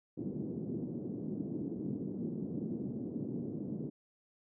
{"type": "band-pass noise", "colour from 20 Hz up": "pink", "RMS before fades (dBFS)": -39, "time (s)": [0.17, 3.9], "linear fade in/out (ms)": 10, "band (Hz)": [160, 340], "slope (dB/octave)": 24, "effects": []}